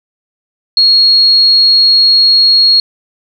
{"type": "tone", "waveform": "sine", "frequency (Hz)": 4300, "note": "C8", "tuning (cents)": 47, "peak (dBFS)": -4, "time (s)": [0.77, 2.8], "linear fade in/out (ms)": 2, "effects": []}